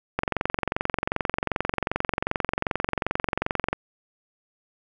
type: click train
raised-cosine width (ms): 0.5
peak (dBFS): -8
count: 81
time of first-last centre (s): 0.19-3.73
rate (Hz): 22.6
effects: none